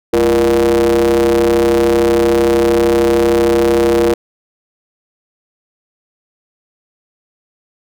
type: ring-modulated tone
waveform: square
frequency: 65.41 Hz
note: C2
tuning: in tune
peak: -7 dBFS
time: 0.13-4.14 s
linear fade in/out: 5 ms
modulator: 409 Hz
effects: none